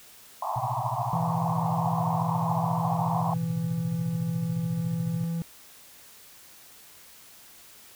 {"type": "band-pass noise", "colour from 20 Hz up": "pink", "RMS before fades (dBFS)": -30, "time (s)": [0.42, 3.34], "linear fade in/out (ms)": 5, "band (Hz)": [670, 1100], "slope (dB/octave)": 96}
{"type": "tone with tremolo", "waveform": "sine", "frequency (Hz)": 123.47, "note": "B2", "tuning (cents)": 0, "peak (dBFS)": -27, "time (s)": [0.56, 5.24], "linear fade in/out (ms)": 0, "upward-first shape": "sine", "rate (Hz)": 14, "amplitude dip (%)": 100}
{"type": "tone with pitch glide", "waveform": "triangle", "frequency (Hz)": [166, 167.06], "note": ["E3", "E3"], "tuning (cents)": [12, 23], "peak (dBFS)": -25, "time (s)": [1.13, 5.42], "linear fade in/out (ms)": 0, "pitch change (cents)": 11, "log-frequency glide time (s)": [2.36, 4.79]}
{"effects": ["white hiss -51 dBFS RMS until 7.95 s"]}